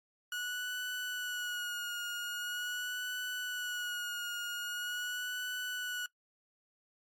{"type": "tone with vibrato", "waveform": "30% pulse", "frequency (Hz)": 1459, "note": "F#6", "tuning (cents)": -25, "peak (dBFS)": -33, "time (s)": [0.32, 6.06], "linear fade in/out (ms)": 2, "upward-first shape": "sine", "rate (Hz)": 0.43, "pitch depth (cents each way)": 35, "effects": ["noise-tail reverb RT60 0.1 s tail -20 dB re dry", "MP3 64 kbps"]}